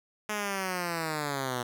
5% pulse linear sweep, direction down, 213.4 to 120 Hz, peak -19 dBFS, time 0.29-1.63 s, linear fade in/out 5 ms, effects none

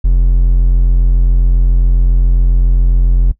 triangle tone, 43.67 Hz, F1, 1 cent sharp, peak -4 dBFS, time 0.04-3.32 s, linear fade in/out 10 ms, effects noise-tail reverb RT60 0.1 s tail -19 dB re dry

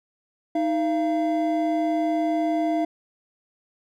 triangle tone pair together, 313.4 / 683.1 Hz, D#4 / F5, +13 / -38 cents, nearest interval octave + minor second, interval 1349 cents, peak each -21 / -22 dBFS, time 0.55-2.85 s, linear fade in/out 5 ms, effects none

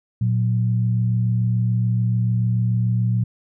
sine tone pair together, 116.54 / 183.45 Hz, A#2 / F#3, 0 / -15 cents, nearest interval minor sixth, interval 785 cents, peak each -17 / -25 dBFS, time 0.21-3.24 s, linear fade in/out 5 ms, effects none

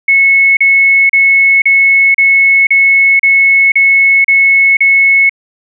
sine tone bursts, 2195 Hz, C#7, 18 cents flat, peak -4 dBFS, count 10, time 0.08-5.295 s, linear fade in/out 5 ms, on 490 ms, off 35 ms, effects none

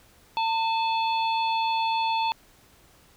harmonic tone with a mistuned harmonic, 867 Hz, A5, 26 cents flat, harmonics 1 / 3 / 4 / 5, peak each -23 / -33 / -35 / -37 dBFS, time 0.37-2.32 s, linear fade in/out 0 ms, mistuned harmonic 1, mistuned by +68 cents, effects pink hiss -57 dBFS RMS until 3.16 s

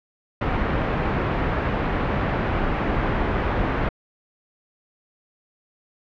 pink low-pass noise, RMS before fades -23 dBFS, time 0.41-3.89 s, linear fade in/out 5 ms, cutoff 1900 Hz, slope 12 dB/octave, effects low-pass 3000 Hz 12 dB/octave

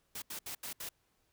white noise bursts at uneven times, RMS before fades -42 dBFS, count 5, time 0.15-0.22 / 0.3-0.39 / 0.46-0.55 / 0.63-0.73 / 0.8-0.89 s, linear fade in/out 5 ms, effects pink hiss -75 dBFS RMS until 1.32 s

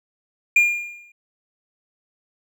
triangle tone with exponential decay, 2411 Hz, D7, 45 cents sharp, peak -8 dBFS, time 0.56-1.12 s, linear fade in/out 5 ms, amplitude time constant 120 ms, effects none

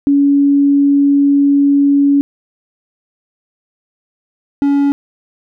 sine / triangle tone pair in turn, 282.2 / 282.2 Hz, C#4 / C#4, +31 / +31 cents, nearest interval unison, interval 0 cents, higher neither, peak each -7 dBFS, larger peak neither, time 0.07-2.21 / 4.62-4.92 s, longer first, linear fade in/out 0 ms, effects none

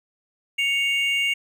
triangle tone pair together, 2221 / 2798 Hz, C#7 / F7, +3 / +3 cents, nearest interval major third, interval 400 cents, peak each -21 dBFS, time 0.58-1.34 s, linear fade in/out 10 ms, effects none

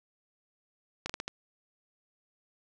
slowing click train, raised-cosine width 0.2 ms, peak -17 dBFS, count 5, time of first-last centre 1.06-1.28 s, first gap 35 ms, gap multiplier 1.31, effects none

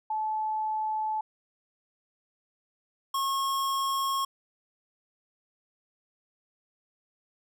sine / square tone pair in turn, 866 / 1087.6 Hz, A5 / C#6, -28 / -33 cents, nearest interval major third, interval 395 cents, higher second, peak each -27 dBFS, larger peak neither, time 0.1-1.21 / 3.14-4.25 s, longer neither, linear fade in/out 5 ms, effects none

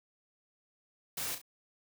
white noise with echo, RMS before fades -37 dBFS, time 1.17-1.35 s, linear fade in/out 5 ms, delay 33 ms, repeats 2, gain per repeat -8 dB, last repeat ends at 1.416 s, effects none

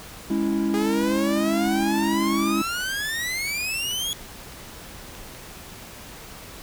triangle chord, C# minor, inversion second, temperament equal, 207.7 / 277.2 / 329.6 Hz, G#3 / C#4 / E4, 0 / 0 / 0 cents, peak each -23 / -25 / -22 dBFS, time 0.3-2.62 s, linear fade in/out 5 ms
sawtooth exponential sweep, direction up, 405.8 to 3375 Hz, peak -22 dBFS, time 0.74-4.13 s, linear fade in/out 0 ms
clicks, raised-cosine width 0.2 ms, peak -26 dBFS, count 9, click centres 2.809 / 3.051 / 3.48 / 3.606 / 3.742 / 3.911 / 4.523 / 5.151 / 5.349 s
effects pink hiss -41 dBFS RMS until 6.62 s

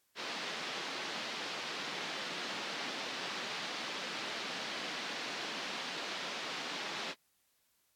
white band-pass noise, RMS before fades -41 dBFS, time 0.15-7.15 s, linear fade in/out 50 ms, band 180 to 4400 Hz, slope 24 dB/octave, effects white hiss -75 dBFS RMS until 7.95 s + AAC 64 kbps

